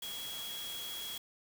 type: tone in noise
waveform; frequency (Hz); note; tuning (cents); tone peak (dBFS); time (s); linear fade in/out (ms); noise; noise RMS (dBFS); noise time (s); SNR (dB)
sine; 3322; G#7; 0; -41; 0.02-1.18; 5; white; -45; 0.02-1.18; +1
effects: none